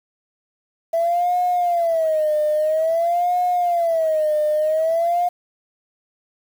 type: tone with vibrato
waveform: sine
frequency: 659.3 Hz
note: E5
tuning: in tune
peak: -15 dBFS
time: 0.93-5.29 s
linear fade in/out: 10 ms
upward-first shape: sine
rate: 0.5 Hz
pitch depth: 150 cents each way
effects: tanh soft clip ceiling -12 dBFS + 7-bit